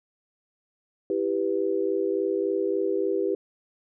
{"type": "chord", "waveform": "sine", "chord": "E minor", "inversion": "none", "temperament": "equal with one note detuned", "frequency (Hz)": [329.6, 393.1, 493.9], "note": ["E4", "G4", "B4"], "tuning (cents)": [0, 5, 0], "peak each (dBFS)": [-29, -25, -29], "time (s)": [1.1, 3.35], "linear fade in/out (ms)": 2, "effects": []}